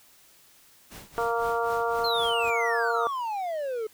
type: noise with tremolo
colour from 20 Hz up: pink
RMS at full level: -42 dBFS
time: 0.9-2.51 s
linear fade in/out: 20 ms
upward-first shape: triangle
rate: 3.9 Hz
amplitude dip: 95%
type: harmonic tone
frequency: 232.4 Hz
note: A#3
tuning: 5 cents flat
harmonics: 2 / 3 / 4 / 5 / 6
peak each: -28 / -30 / -31 / -32 / -33 dBFS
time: 1.18-3.07 s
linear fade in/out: 0 ms
type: exponential sweep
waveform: triangle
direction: down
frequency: 4286 to 423.9 Hz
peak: -26 dBFS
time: 2.04-3.87 s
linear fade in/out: 5 ms
effects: white hiss -57 dBFS RMS until 3.93 s